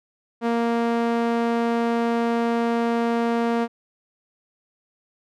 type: tone with band-pass filter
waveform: sawtooth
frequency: 233.1 Hz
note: A#3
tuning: in tune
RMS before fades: -22 dBFS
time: 0.41-3.68 s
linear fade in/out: 50 ms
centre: 570 Hz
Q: 0.59
effects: none